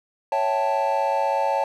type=chord; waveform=triangle; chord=A dominant seventh; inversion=first; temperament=equal; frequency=554.4 / 659.3 / 784 / 880 Hz; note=C#5 / E5 / G5 / A5; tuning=0 / 0 / 0 / 0 cents; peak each=-23 / -27 / -25 / -21 dBFS; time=0.32-1.64 s; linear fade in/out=2 ms; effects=none